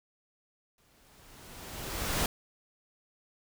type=noise with exponential growth; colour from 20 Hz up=pink; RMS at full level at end=-28 dBFS; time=0.78-2.26 s; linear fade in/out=2 ms; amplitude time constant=320 ms; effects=none